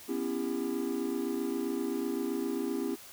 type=chord; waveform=triangle; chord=C# half-diminished seventh; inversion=third; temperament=just; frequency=249.5 / 277.2 / 332.6 / 399.1 Hz; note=B3 / C#4 / E4 / G4; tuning=+18 / 0 / +16 / +31 cents; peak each=-34 dBFS; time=0.08-2.96 s; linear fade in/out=20 ms; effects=white hiss -50 dBFS RMS until 3.12 s